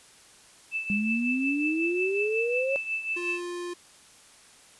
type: tone with tremolo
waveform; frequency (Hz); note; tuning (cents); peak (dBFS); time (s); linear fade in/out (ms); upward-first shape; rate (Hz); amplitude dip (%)
sine; 2637; E7; 0; -25; 0.71-3.41; 50; triangle; 5.5; 75
type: exponential sweep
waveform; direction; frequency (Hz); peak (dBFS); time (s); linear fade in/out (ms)
sine; up; 200.6 to 554.4; -25; 0.9-2.76; 0
type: tone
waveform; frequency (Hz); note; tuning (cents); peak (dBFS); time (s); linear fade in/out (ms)
square; 351.3; F4; +10; -33; 3.16-3.74; 10
effects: white hiss -54 dBFS RMS until 4.79 s + resampled to 24000 Hz